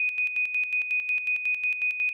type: tone with tremolo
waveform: sine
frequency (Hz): 2489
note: D#7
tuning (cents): 0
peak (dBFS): -22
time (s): 0-2.13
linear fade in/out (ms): 2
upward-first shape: square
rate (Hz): 5.5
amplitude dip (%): 60
effects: none